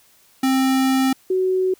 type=tone pair in turn; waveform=square / sine; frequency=263.9 / 373.2 Hz; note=C4 / F#4; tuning=+15 / +15 cents; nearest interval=tritone; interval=600 cents; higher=second; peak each=-16 dBFS; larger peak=neither; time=0.43-1.13 / 1.3-1.74 s; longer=first; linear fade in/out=5 ms; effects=white hiss -55 dBFS RMS until 1.79 s